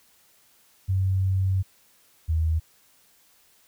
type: tone pair in turn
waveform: sine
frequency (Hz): 95 / 80.05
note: F#2 / D#2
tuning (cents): +46 / +50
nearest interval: minor third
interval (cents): 296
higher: first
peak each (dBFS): -20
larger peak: neither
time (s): 0.88-1.63 / 2.28-2.6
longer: first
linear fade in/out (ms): 20
effects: white hiss -60 dBFS RMS until 3.67 s